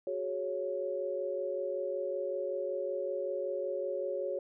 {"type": "chord", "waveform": "sine", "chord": "F# suspended second", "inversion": "none", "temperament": "equal", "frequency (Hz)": [370, 415.3, 554.4], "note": ["F#4", "G#4", "C#5"], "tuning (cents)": [0, 0, 0], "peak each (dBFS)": [-38, -39, -34], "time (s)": [0.07, 4.39], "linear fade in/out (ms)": 2, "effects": []}